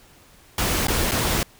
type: noise with dropouts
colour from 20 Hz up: pink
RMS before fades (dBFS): -22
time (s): 0.58-1.43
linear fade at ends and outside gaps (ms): 2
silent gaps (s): 0.87-0.882 / 1.112-1.117
effects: pink hiss -52 dBFS RMS until 1.59 s